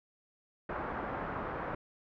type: low-pass noise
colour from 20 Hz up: white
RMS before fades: -38 dBFS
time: 0.69-1.75 s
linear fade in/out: 5 ms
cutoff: 1400 Hz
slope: 24 dB/octave
effects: none